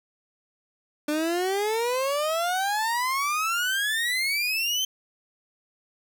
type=exponential sweep; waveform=30% pulse; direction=up; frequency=294.1 to 3136 Hz; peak=-21 dBFS; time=1.08-4.85 s; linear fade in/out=5 ms; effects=none